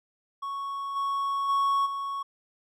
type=tone with level steps; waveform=triangle; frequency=1108.7 Hz; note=C#6; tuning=in tune; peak=-29 / -24 / -20 / -28 dBFS; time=0.42-2.23 s; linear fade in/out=10 ms; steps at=0.95 / 1.48 / 1.85 s; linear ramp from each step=20 ms; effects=none